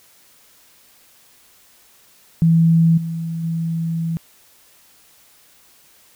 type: tone with level steps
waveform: sine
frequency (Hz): 164.81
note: E3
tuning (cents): 0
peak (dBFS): -10 / -22 / -19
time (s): 2.42-4.17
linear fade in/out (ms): 0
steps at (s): 2.97 / 3.43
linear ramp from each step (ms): 10
effects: white hiss -52 dBFS RMS until 6.15 s